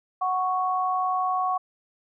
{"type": "tone pair together", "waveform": "sine", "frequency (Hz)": [740, 1108.7], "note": ["F#5", "C#6"], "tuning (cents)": [0, 0], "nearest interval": "perfect fifth", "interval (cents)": 700, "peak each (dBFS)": -25, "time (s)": [0.21, 1.58], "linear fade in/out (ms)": 10, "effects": []}